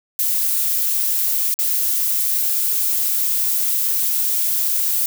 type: noise with dropouts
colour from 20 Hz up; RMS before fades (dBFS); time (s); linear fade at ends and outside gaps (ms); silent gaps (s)
violet; -19; 0.19-5.06; 1; 1.541-1.589
effects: none